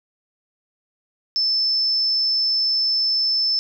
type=tone; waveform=sine; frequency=5274 Hz; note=E8; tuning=in tune; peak=-17 dBFS; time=1.36-3.59 s; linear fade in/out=0 ms; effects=9-bit